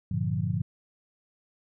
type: chord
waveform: sine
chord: G minor seventh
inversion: none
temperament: equal with one note detuned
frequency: 98.68 / 116.54 / 146.83 / 174.61 Hz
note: G2 / Bb2 / D3 / F3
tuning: +12 / 0 / 0 / 0 cents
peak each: -31 dBFS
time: 0.11-0.62 s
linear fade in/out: 5 ms
effects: none